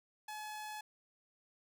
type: tone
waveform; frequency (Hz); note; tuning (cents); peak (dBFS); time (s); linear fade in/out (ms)
sawtooth; 852; G#5; +44; -39; 0.28-0.81; 5
effects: none